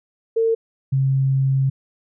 sine tone pair in turn, 452.8 / 134.62 Hz, A4 / C3, +50 / +50 cents, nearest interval octave + major sixth, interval 2100 cents, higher first, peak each -15 / -15 dBFS, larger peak neither, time 0.36-0.55 / 0.92-1.7 s, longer second, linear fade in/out 10 ms, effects none

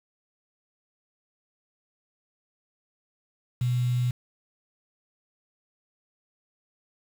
sine tone with quantisation, 123.47 Hz, B2, in tune, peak -22 dBFS, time 3.61-4.11 s, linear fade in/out 5 ms, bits 7, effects none

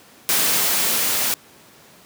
white noise with level ramp, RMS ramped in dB -18 to -21 dBFS, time 0.29-1.34 s, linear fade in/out 0 ms, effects pink hiss -48 dBFS RMS until 2.05 s + high-pass 150 Hz 12 dB/octave

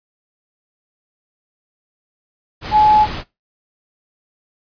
sine tone in noise, 852 Hz, G#5, 44 cents sharp, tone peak -8 dBFS, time 2.71-3.07 s, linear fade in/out 50 ms, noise pink, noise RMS -26 dBFS, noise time 2.61-3.24 s, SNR +15 dB, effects noise-tail reverb RT60 0.2 s tail -19 dB re dry + resampled to 11025 Hz

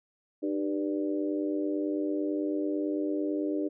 harmonic tone with a mistuned harmonic, 98 Hz, G2, in tune, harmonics 3 / 4 / 5 / 6, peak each -29 / -34 / -38 / -38 dBFS, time 0.42-3.69 s, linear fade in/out 20 ms, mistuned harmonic 3, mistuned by +52 cents, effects none

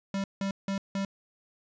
square tone bursts, 196 Hz, G3, in tune, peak -29 dBFS, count 4, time 0.14-1.05 s, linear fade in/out 2 ms, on 100 ms, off 170 ms, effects resampled to 16000 Hz

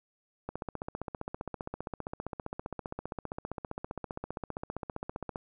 click train, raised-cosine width 1 ms, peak -22 dBFS, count 75, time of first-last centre 0.49-5.358 s, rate 15.2 Hz, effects none

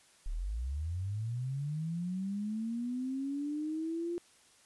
sine linear sweep, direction up, 32.37 to 349.2 Hz, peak -33 dBFS, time 0.26-4.18 s, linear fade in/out 0 ms, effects white hiss -63 dBFS RMS until 4.65 s + resampled to 24000 Hz

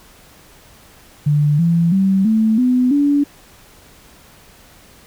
sine tone with pitch steps, 147.6 / 168.57 / 192.52 / 219.9 / 251.1 / 286.8 Hz, D3 / E3 / G3 / A3 / B3 / D4, +9 / +39 / -31 / -1 / +29 / -41 cents, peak -11 dBFS, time 1.26-3.24 s, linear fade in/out 10 ms, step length 330 ms, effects pink hiss -46 dBFS RMS until 5.06 s

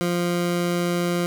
20% pulse tone, 174.61 Hz, F3, in tune, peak -16 dBFS, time 0.01-1.26 s, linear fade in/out 0 ms, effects none

